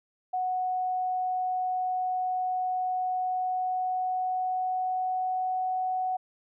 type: tone with pitch glide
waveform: sine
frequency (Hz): 738 to 743.1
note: F#5 to F#5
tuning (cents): -5 to +7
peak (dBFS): -26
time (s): 0.33-6.17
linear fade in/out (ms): 10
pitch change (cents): +12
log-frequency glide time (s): 3.15-5.65
effects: none